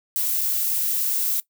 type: noise with dropouts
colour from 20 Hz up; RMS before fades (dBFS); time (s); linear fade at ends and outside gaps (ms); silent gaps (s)
violet; -23; 0.16-1.4; 0; 0.409-0.413
effects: noise-tail reverb RT60 0.1 s tail -20 dB re dry